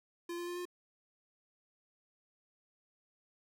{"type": "tone with pitch steps", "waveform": "square", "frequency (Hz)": [344.5, 348.1, 351.7, 355.4], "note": ["F4", "F4", "F4", "F4"], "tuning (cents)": [-24, -6, 12, 30], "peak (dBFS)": -39, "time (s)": [0.29, 0.654], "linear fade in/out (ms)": 5, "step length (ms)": 91, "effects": []}